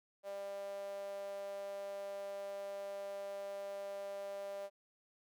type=tone with high-pass filter; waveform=sawtooth; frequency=198.9 Hz; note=G3; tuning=25 cents sharp; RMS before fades=-44 dBFS; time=0.23-4.7 s; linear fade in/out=50 ms; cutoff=590 Hz; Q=7.5; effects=none